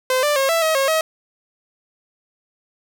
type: tone with pitch steps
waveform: sawtooth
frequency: 515 / 590 / 541 / 662 / 636 / 543 / 637 Hz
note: C5 / D5 / C#5 / E5 / D#5 / C#5 / D#5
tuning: -28 / +8 / -42 / +7 / +38 / -36 / +41 cents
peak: -12 dBFS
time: 0.1-1.01 s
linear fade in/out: 2 ms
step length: 130 ms
effects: none